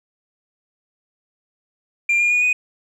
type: tone with pitch steps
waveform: sine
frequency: 2387 / 2419 / 2451 / 2484 Hz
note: D7 / D#7 / D#7 / D#7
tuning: +28 / -49 / -27 / -3 cents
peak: -12 dBFS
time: 2.09-2.53 s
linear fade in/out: 5 ms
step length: 110 ms
effects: tanh soft clip ceiling -13 dBFS + 9-bit